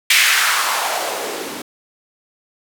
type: noise with band-pass filter sweep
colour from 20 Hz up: blue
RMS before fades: -18 dBFS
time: 0.1-1.62 s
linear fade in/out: 5 ms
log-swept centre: 2400 to 270 Hz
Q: 2.3
effects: none